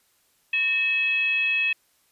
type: tone with frequency modulation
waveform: sine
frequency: 2570 Hz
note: E7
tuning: 45 cents flat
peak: -20 dBFS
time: 0.53-1.73 s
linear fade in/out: 5 ms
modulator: 747 Hz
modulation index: 0.48
effects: white hiss -65 dBFS RMS until 2.11 s + resampled to 32000 Hz